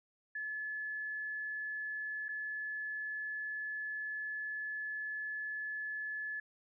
sine tone with dropouts, 1719 Hz, A6, 41 cents flat, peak -37 dBFS, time 0.35-6.4 s, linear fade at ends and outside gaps 5 ms, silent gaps 2.284-2.289 s, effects none

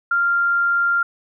sine tone, 1392 Hz, F6, 6 cents flat, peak -15 dBFS, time 0.11-1.03 s, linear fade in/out 5 ms, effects none

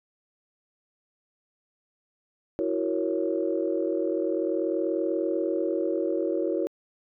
sine chord, F# dominant seventh, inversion third, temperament equal, 329.6 / 370 / 466.2 / 554.4 Hz, E4 / F#4 / A#4 / C#5, 0 / 0 / 0 / 0 cents, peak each -28 / -29 / -31 / -30 dBFS, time 2.59-6.67 s, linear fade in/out 0 ms, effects tanh soft clip ceiling -13 dBFS

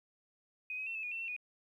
sine tone with pitch steps, 2504 / 2539 / 2699 / 2606 / 2452 / 2690 / 2707 / 2468 Hz, D#7 / D#7 / E7 / E7 / D#7 / E7 / E7 / D#7, +10 / +34 / +40 / -20 / -26 / +34 / +45 / -15 cents, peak -37 dBFS, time 0.7-1.364 s, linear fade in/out 2 ms, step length 83 ms, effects 12-bit

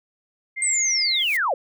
sine tone, 2105 Hz, C7, 10 cents sharp, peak -26 dBFS, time 0.56-1.24 s, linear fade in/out 20 ms
sine linear sweep, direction down, 8372 to 472.7 Hz, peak -19 dBFS, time 0.62-1.54 s, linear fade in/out 2 ms
blue noise with exponential growth, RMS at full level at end -32 dBFS, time 0.98-1.37 s, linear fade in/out 5 ms, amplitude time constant 84 ms
effects none

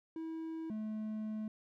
triangle tone pair in turn, 323.5 / 215.9 Hz, E4 / A3, -32 / -33 cents, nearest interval perfect fifth, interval 701 cents, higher first, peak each -37 / -35 dBFS, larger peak second, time 0.16-0.7 / 0.7-1.48 s, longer second, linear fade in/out 2 ms, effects none

